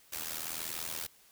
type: noise with amplitude modulation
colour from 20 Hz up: white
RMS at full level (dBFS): -35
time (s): 0.12-1.07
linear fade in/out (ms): 10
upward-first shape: sine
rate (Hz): 80.9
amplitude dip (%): 85
effects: white hiss -62 dBFS RMS until 1.31 s